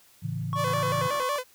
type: chord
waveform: sine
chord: A major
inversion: none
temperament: equal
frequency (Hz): 110 / 138.59 / 164.81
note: A2 / C#3 / E3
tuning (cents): 0 / 0 / 0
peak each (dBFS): -33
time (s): 0.22-1.09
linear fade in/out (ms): 20
type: tone with pitch glide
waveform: triangle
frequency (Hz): 1107 to 1094.3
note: C#6 to C#6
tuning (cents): -3 to -23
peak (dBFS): -26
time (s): 0.53-1.36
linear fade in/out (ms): 0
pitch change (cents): -20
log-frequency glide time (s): 0.7-1.18
type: tone with vibrato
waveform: sawtooth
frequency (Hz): 543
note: C#5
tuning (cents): -36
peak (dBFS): -24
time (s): 0.55-1.44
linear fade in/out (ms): 50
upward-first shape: square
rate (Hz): 5.4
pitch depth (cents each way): 120
type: low-pass noise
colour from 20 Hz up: white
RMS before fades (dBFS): -43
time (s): 0.67-1.23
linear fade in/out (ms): 5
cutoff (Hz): 1900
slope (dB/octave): 96
effects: white hiss -58 dBFS RMS until 1.54 s